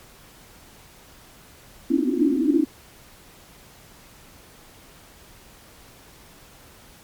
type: band-pass noise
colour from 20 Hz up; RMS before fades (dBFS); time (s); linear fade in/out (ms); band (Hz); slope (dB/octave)
pink; -20; 1.9-2.65; 10; 260 to 340; 96
effects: pink hiss -49 dBFS RMS until 7.03 s + MP3 96 kbps